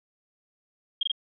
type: tone bursts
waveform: sine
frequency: 3234 Hz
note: G#7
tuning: 47 cents flat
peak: -22 dBFS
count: 3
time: 1.01-1.117 s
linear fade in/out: 5 ms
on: 21 ms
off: 22 ms
effects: none